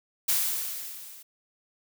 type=noise with level ramp; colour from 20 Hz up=blue; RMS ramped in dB=-23 to -48 dBFS; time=0.28-1.23 s; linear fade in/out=10 ms; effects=none